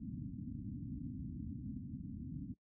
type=low-pass noise; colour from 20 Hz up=white; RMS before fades=-44 dBFS; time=0-2.54 s; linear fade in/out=5 ms; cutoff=290 Hz; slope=96 dB/octave; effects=noise-tail reverb RT60 0.1 s tail -20 dB re dry + high-pass 60 Hz 12 dB/octave